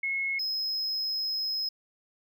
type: tone pair in turn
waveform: sine / triangle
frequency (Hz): 2176 / 5122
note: C#7 / D#8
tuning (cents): -33 / +49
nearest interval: octave + minor third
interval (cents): 1482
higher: second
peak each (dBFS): -27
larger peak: neither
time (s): 0.03-0.39 / 0.39-1.69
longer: second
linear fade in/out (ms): 5
effects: none